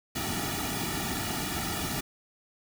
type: noise with comb filter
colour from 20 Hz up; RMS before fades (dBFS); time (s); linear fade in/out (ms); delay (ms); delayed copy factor
pink; -32; 0.15-2.01; 10; 1.9; -1
effects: none